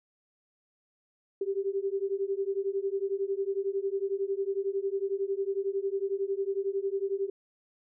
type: beating tone pair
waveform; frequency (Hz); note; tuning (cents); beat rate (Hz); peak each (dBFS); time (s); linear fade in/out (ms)
sine; 387.3 / 398.3; G4 / G4; -21 / +28; 11; -31; 1.41-7.3; 5
effects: none